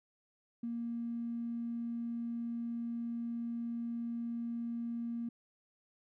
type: tone with tanh clipping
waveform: triangle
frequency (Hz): 234.2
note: A#3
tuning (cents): +8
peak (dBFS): -35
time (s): 0.63-5.29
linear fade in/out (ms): 5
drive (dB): 2
effects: none